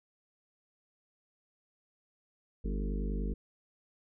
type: harmonic tone with a mistuned harmonic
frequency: 50.2 Hz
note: G1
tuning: 42 cents sharp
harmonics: 1 / 3 / 4 / 5 / 6 / 7 / 8 / 9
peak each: -32 / -43 / -40 / -44 / -48 / -50 / -47 / -47 dBFS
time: 2.64-3.34 s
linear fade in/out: 10 ms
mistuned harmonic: 7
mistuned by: -32 cents
effects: none